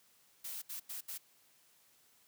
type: noise bursts at uneven times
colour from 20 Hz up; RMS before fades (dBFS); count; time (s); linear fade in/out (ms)
blue; -43; 4; 0.44-0.62 / 0.69-0.8 / 0.89-1.01 / 1.08-1.18; 10
effects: white hiss -68 dBFS RMS until 2.27 s + high-pass 80 Hz 12 dB/octave

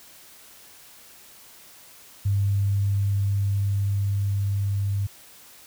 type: tone with level ramp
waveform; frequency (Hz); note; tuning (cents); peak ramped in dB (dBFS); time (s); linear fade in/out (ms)
sine; 99.8; G2; +32; -19 to -22; 2.25-5.07; 10
effects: white hiss -49 dBFS RMS until 5.66 s

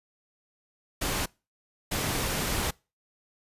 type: noise bursts at uneven times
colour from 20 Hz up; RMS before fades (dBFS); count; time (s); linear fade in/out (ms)
pink; -29; 2; 1.01-1.26 / 1.91-2.71; 10
effects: noise-tail reverb RT60 0.3 s tail -25 dB re dry + resampled to 32000 Hz

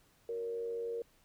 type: tone with frequency modulation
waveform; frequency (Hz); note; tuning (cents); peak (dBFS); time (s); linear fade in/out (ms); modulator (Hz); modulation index
sine; 466.2; A#4; 0; -35; 0.29-1.02; 2; 97.9; 0.39
effects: pink hiss -68 dBFS RMS until 1.24 s

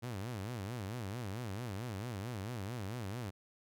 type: tone with vibrato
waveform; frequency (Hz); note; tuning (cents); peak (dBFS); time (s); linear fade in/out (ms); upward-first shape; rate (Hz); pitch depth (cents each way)
sawtooth; 109.1; A2; -14; -35; 0.02-3.31; 20; sine; 4.5; 250
effects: none

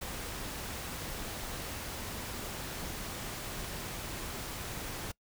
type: noise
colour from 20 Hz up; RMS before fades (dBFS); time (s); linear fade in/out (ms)
pink; -40; 0.01-5.12; 10
effects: noise-tail reverb RT60 0.1 s tail -23 dB re dry

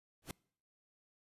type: noise with exponential growth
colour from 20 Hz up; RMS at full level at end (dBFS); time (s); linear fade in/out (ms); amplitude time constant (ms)
pink; -38; 0.22-0.31; 2; 18
effects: noise-tail reverb RT60 0.6 s tail -26 dB re dry + resampled to 32000 Hz

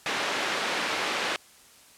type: band-pass noise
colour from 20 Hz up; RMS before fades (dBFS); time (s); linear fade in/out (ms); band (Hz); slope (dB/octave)
white; -29; 0.06-1.36; 0; 270 to 2700; 12
effects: white hiss -54 dBFS RMS until 1.97 s + low-pass 11000 Hz 12 dB/octave

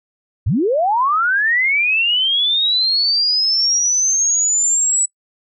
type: linear sweep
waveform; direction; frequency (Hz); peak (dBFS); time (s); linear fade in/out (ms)
sine; up; 70.1 to 7902; -13; 0.46-5.06; 10
effects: noise-tail reverb RT60 0.1 s tail -24 dB re dry

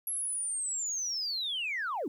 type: linear sweep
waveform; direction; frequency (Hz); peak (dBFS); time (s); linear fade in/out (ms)
sine; down; 11350 to 237.5; -30; 0.07-2.08; 2
effects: tanh soft clip ceiling -27 dBFS + 11-bit

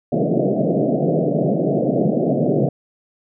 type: band-pass noise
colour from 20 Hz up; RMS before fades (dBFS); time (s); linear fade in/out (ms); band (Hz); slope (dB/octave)
pink; -18; 0.12-2.69; 5; 130 to 690; 96
effects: none

